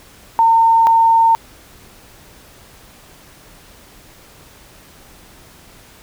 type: tone pair in turn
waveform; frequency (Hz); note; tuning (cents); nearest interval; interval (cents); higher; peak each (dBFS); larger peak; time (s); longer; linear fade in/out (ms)
sine; 910 / 910; A#5 / A#5; -42 / -42; unison; 0; neither; -8; neither; 0.39-0.87 / 0.87-1.35; neither; 0
effects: pink hiss -44 dBFS RMS until 6.02 s